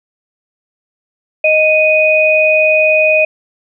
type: tone pair together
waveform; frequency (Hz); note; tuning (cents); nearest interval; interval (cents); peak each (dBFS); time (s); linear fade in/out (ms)
sine; 622.3 / 2489; D#5 / D#7; 0 / 0; 2 octaves; 2400; -10; 1.44-3.25; 5
effects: none